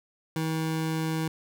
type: tone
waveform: 25% pulse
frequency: 159.8 Hz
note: D#3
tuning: 47 cents sharp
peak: -23 dBFS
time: 0.36-1.28 s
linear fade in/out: 2 ms
effects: none